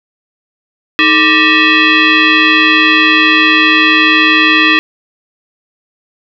sine tone with frequency modulation, 312.3 Hz, D#4, 7 cents sharp, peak -5 dBFS, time 0.99-4.79 s, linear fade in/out 0 ms, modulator 745 Hz, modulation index 4.1, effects none

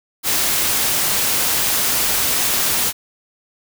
white noise, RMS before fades -18 dBFS, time 0.23-2.93 s, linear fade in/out 50 ms, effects none

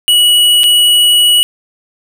square tone with dropouts, 2928 Hz, F#7, 19 cents flat, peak -6 dBFS, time 0.08-1.43 s, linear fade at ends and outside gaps 0 ms, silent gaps 0.634-0.64 s, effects none

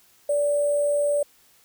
sine tone with sample-and-hold, 580 Hz, D5, 22 cents flat, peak -19 dBFS, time 0.29-1.23 s, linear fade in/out 5 ms, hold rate 8820 Hz, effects white hiss -58 dBFS RMS until 1.64 s

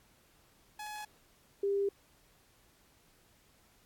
sawtooth / sine tone pair in turn, 845 / 398.8 Hz, G#5 / G4, +30 / +30 cents, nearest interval octave + minor second, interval 1300 cents, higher first, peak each -37 / -28 dBFS, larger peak second, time 0.79-1.05 / 1.63-1.89 s, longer neither, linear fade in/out 5 ms, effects pink hiss -66 dBFS RMS until 3.85 s + AAC 64 kbps

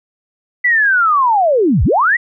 sine linear two-way sweep, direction down then up, 2000 to 49 to 2000 Hz, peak -9 dBFS, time 0.64-2.17 s, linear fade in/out 10 ms, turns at 1.84 s, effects none

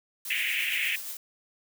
blue noise with tremolo, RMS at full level -36 dBFS, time 0.25-1.17 s, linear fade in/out 2 ms, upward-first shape sine, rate 8.6 Hz, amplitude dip 35%
pink band-pass noise, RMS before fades -29 dBFS, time 0.3-0.96 s, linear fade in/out 5 ms, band 2000 to 2900 Hz, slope 48 dB/octave
effects none

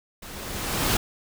pink noise with level ramp, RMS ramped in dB -41 to -21 dBFS, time 0.22-0.97 s, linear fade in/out 5 ms, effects none

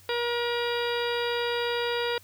harmonic tone, 476.8 Hz, A#4, 39 cents sharp, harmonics 1 / 2 / 3 / 4 / 5 / 6 / 7 / 8 / 10, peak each -28 / -34 / -35 / -37 / -39 / -39 / -40 / -37 / -41 dBFS, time 0.09-2.18 s, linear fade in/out 2 ms, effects added 95 Hz sine -56 dBFS peak until 2.23 s + white hiss -56 dBFS RMS until 2.23 s

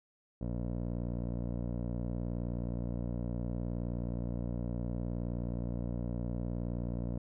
15% pulse tone with low-pass filter, 59.3 Hz, A#1, 30 cents sharp, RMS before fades -36 dBFS, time 0.41-7.18 s, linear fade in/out 5 ms, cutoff 470 Hz, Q 1.2, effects none

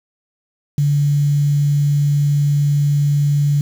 sine tone with quantisation, 144.5 Hz, D3, 28 cents flat, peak -12 dBFS, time 0.78-3.61 s, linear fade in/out 2 ms, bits 6, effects none

